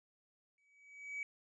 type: tone with exponential growth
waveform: triangle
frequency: 2276 Hz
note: C#7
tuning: 45 cents sharp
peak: -34 dBFS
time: 0.58-1.23 s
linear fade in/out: 1 ms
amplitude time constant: 140 ms
effects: tanh soft clip ceiling -34 dBFS + resampled to 22050 Hz